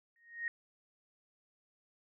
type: tone with exponential growth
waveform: sine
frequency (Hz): 1864.7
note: A#6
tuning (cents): 0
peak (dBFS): -31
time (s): 0.16-0.48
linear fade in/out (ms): 1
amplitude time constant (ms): 68
effects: none